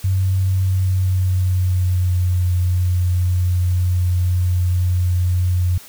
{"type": "tone with pitch glide", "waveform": "sine", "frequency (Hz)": [94.6, 89.81], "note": ["F#2", "F2"], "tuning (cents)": [39, 49], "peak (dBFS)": -14, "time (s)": [0.04, 5.78], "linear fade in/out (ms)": 5, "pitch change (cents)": -90, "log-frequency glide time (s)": [0.5, 2.39], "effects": ["white hiss -41 dBFS RMS until 5.88 s"]}